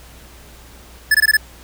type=tone bursts; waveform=square; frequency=1729 Hz; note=A6; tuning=31 cents flat; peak=-10 dBFS; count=5; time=1.11-1.37 s; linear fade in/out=5 ms; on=36 ms; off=20 ms; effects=added 60 Hz sine -42 dBFS peak until 1.63 s + pink hiss -44 dBFS RMS until 1.63 s